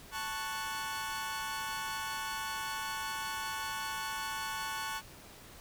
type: chord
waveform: sawtooth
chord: F# minor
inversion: first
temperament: equal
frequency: 880 / 1108.7 / 1480 Hz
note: A5 / C#6 / F#6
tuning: 0 / 0 / 0 cents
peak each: -36 / -37 / -37 dBFS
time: 0.11-5.02 s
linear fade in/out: 50 ms
effects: pink hiss -53 dBFS RMS until 5.6 s